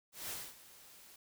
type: noise with ADSR envelope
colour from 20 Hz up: white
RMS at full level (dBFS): -41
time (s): 0.12-1.16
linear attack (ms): 170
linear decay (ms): 250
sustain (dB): -17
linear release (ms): 3
effects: none